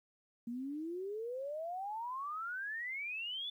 sine exponential sweep, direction up, 230.1 to 3520 Hz, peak -38 dBFS, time 0.47-3.5 s, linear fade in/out 5 ms, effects 12-bit

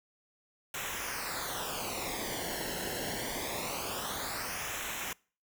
pink noise with flanger, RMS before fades -37 dBFS, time 0.74-5.13 s, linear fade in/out 2 ms, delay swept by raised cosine 0.21 to 0.84 ms, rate 0.24 Hz, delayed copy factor -0.75, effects noise-tail reverb RT60 0.4 s tail -25 dB re dry

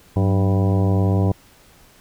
harmonic tone with a mistuned harmonic, 98 Hz, G2, in tune, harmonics 1 / 2 / 3 / 4 / 5 / 6 / 7 / 8 / 10, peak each -16 / -22 / -26 / -28 / -30 / -32 / -33 / -34 / -36 dBFS, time 0.16-1.32 s, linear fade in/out 5 ms, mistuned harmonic 2, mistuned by -96 cents, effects pink hiss -51 dBFS RMS until 2 s

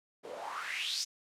white noise with band-pass filter sweep, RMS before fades -38 dBFS, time 0.23-1.05 s, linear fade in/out 20 ms, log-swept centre 400 to 5900 Hz, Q 5.3, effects low-pass 12000 Hz 12 dB/octave

